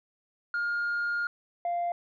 sine tone pair in turn, 1416 / 695.4 Hz, F6 / F5, +23 / -8 cents, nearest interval octave, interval 1231 cents, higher first, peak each -25 dBFS, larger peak neither, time 0.54-1.27 / 1.65-1.92 s, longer first, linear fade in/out 2 ms, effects tanh soft clip ceiling -25 dBFS

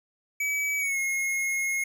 square tone with pitch glide, 2285 to 2159 Hz, D7 to C#7, -48 to -46 cents, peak -26 dBFS, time 0.4-1.84 s, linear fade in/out 5 ms, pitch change -98 cents, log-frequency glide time 0.78-0.98 s, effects none

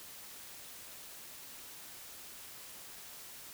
silence, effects white hiss -50 dBFS RMS until 3.53 s

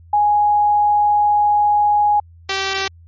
sine / 5% pulse tone pair in turn, 830.6 / 387.7 Hz, G#5 / G4, 0 / -19 cents, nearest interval octave + minor second, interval 1319 cents, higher first, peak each -11 / -7 dBFS, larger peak second, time 0.13-2.2 / 2.49-2.88 s, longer first, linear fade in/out 5 ms, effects added 84 Hz sine -41 dBFS peak until 3.07 s + MP3 32 kbps

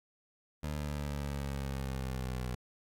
20% pulse linear sweep, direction down, 75.3 to 61.74 Hz, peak -30 dBFS, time 0.63-2.55 s, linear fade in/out 5 ms, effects AAC 64 kbps

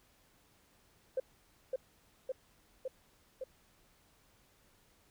sine tone with echo, 521 Hz, C5, 7 cents flat, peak -29 dBFS, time 1.17-1.2 s, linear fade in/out 5 ms, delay 560 ms, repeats 4, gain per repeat -2 dB, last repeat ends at 3.44 s, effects tanh soft clip ceiling -25 dBFS + pink hiss -68 dBFS RMS until 5.1 s

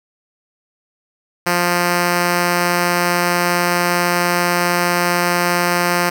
5% pulse tone, 175.5 Hz, F3, 9 cents sharp, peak -3 dBFS, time 1.46-6.1 s, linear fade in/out 10 ms, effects none

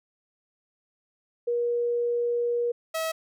sine / sawtooth tone pair in turn, 477.3 / 644.7 Hz, A#4 / E5, +41 / -39 cents, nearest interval perfect fourth, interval 520 cents, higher second, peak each -23 dBFS, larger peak neither, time 1.47-2.72 / 2.94-3.12 s, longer first, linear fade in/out 10 ms, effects none

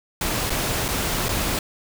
pink noise with dropouts, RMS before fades -24 dBFS, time 0.21-1.59 s, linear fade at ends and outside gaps 2 ms, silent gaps 0.497-0.503 / 0.882-0.886 / 1.285-1.29 s, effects none

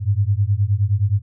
sine beating tone pair, 96.7 / 106.3 Hz, G2 / G#2, -23 / +41 cents, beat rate 9.6 Hz, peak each -18 dBFS, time 0-1.22 s, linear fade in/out 50 ms, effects none

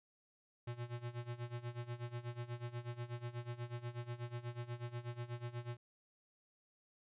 square tone with tremolo, 120 Hz, B2, 49 cents flat, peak -40 dBFS, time 0.67-5.77 s, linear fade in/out 5 ms, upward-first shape sine, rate 8.2 Hz, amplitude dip 85%, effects resampled to 8000 Hz

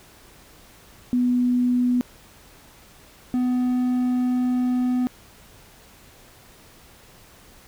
sine / triangle tone pair in turn, 246.9 / 249.9 Hz, B3 / B3, 0 / +21 cents, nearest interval unison, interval 21 cents, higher second, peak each -17 dBFS, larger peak neither, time 1.13-2.01 / 3.34-5.07 s, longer second, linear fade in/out 0 ms, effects pink hiss -50 dBFS RMS until 7.67 s

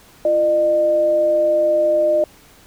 sine tone pair together, 340.7 / 607 Hz, F4 / D#5, -43 / -43 cents, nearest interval minor seventh, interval 1000 cents, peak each -24 / -13 dBFS, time 0.25-2.24 s, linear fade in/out 2 ms, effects pink hiss -48 dBFS RMS until 2.66 s

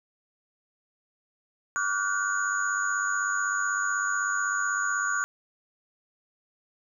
sine tone cluster, 1157 / 1434 / 1530 / 6790 Hz, D6 / F6 / G6 / G#8, -26 / +45 / -42 / +37 cents, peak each -30 / -29 / -30 / -34 dBFS, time 1.76-5.24 s, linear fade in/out 0 ms, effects none

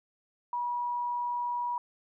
sine tone, 967 Hz, B5, 37 cents flat, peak -29 dBFS, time 0.53-1.78 s, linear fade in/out 2 ms, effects none

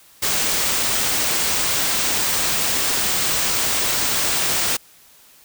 white band-stop noise, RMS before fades -20 dBFS, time 0.22-4.77 s, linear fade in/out 10 ms, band 9900 to 14000 Hz, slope 96 dB/octave, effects white hiss -50 dBFS RMS until 5.44 s

